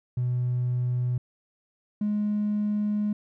triangle tone pair in turn, 123.9 / 208.9 Hz, B2 / G#3, +6 / +10 cents, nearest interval major sixth, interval 904 cents, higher second, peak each -20 dBFS, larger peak neither, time 0.17-1.18 / 2.01-3.13 s, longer second, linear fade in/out 5 ms, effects tanh soft clip ceiling -20 dBFS

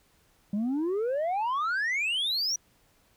sine exponential sweep, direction up, 196 to 5920 Hz, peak -23 dBFS, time 0.53-2.56 s, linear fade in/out 5 ms, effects tanh soft clip ceiling -25 dBFS + pink hiss -65 dBFS RMS until 3.16 s

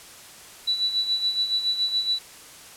sine tone with tremolo, 3951 Hz, B7, in tune, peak -19 dBFS, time 0.67-2.19 s, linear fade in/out 10 ms, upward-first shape sine, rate 7.1 Hz, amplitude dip 65%, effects white hiss -45 dBFS RMS until 2.76 s + low-pass 11000 Hz 12 dB/octave

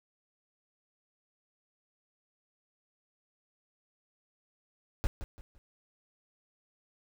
brown noise with echo, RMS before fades -27 dBFS, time 5.04-5.07 s, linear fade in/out 0 ms, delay 170 ms, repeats 3, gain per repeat -10 dB, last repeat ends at 5.58 s, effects none

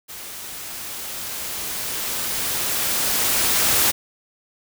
white noise with level ramp, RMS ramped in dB -36 to -17 dBFS, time 0.08-3.92 s, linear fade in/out 20 ms, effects none

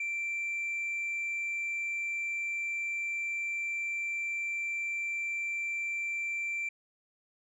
sine tone, 2349 Hz, D7, in tune, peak -29 dBFS, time 0-6.69 s, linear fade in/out 5 ms, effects tanh soft clip ceiling -30 dBFS

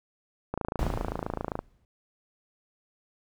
click train, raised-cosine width 1 ms, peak -16 dBFS, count 30, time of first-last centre 0.54-1.591 s, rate 27.6 Hz
brown noise with exponential decay, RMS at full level -27 dBFS, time 0.79-1.85 s, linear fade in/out 1 ms, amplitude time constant 230 ms
effects none

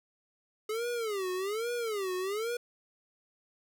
square tone with vibrato, 420 Hz, G#4, 19 cents sharp, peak -32 dBFS, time 0.69-2.57 s, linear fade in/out 5 ms, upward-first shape sine, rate 1.2 Hz, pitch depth 240 cents each way, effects none

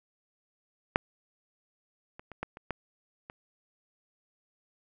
clicks, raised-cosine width 0.5 ms, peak -7 / -29 / -29 / -18 / -29 / -17 / -27 dBFS, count 7, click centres 0.959 / 2.195 / 2.317 / 2.43 / 2.571 / 2.707 / 3.299 s, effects none

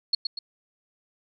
sine tone with echo, 4330 Hz, C#8, 41 cents flat, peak -18 dBFS, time 0.13-0.15 s, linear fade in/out 5 ms, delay 120 ms, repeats 2, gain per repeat -6 dB, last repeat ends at 0.39 s, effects none

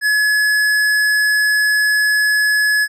triangle tone with hard clipping, 1700 Hz, G#6, 40 cents sharp, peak -14 dBFS, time 0.01-2.88 s, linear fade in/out 50 ms, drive 17 dB, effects none

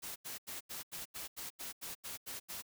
white noise bursts, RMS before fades -44 dBFS, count 12, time 0.02-2.624 s, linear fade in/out 20 ms, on 140 ms, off 84 ms, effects none

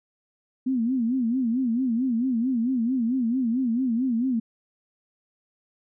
sine tone with vibrato, 244.3 Hz, B3, 19 cents flat, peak -21 dBFS, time 0.66-4.4 s, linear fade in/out 10 ms, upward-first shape sine, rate 4.5 Hz, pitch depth 150 cents each way, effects none

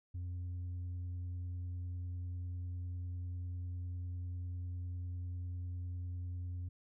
sine tone with tanh clipping, 89 Hz, F2, 33 cents sharp, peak -39 dBFS, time 0.14-6.69 s, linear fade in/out 10 ms, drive 2 dB, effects none

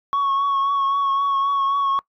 sine tone with vibrato, 1108 Hz, C#6, 1 cent flat, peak -15 dBFS, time 0.13-1.99 s, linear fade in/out 0 ms, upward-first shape triangle, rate 3.8 Hz, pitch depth 30 cents each way, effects noise-tail reverb RT60 0.1 s tail -23 dB re dry + tanh soft clip ceiling -16 dBFS

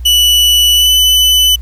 40% pulse tone with pitch glide, 2960 to 2998 Hz, F#7 to F#7, 0 to +22 cents, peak -5 dBFS, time 0.05-1.56 s, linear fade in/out 10 ms, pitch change +22 cents, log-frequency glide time 0.75-0.9 s, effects added 60 Hz sine -21 dBFS peak until 1.61 s + pink hiss -49 dBFS RMS until 1.61 s

